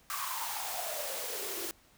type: noise with high-pass filter sweep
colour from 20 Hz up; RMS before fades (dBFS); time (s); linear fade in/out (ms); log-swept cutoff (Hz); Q
white; -37; 0.1-1.71; 0; 1200 to 340; 7.9
effects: pink hiss -63 dBFS RMS until 1.97 s